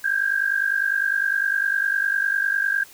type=tone pair together; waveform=sine; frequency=1576.1 / 1626 Hz; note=G6 / G#6; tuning=+9 / -37 cents; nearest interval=minor second; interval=54 cents; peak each=-22 / -22 dBFS; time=0.04-2.84 s; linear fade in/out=5 ms; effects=white hiss -47 dBFS RMS until 2.93 s